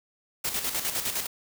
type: noise with tremolo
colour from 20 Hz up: white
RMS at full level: -28 dBFS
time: 0.44-1.27 s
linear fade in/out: 10 ms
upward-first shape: square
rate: 9.8 Hz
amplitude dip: 55%
effects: none